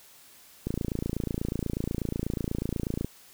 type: click train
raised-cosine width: 3 ms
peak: -16 dBFS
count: 68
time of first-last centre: 0.67-3.046 s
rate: 28.2 Hz
effects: white hiss -54 dBFS RMS until 3.33 s